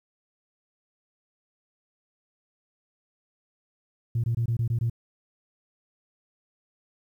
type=tone bursts; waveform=sine; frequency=116.54 Hz; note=A#2; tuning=in tune; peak=-21 dBFS; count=7; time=4.15-4.898 s; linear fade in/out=5 ms; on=88 ms; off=22 ms; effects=tanh soft clip ceiling -19 dBFS + 10-bit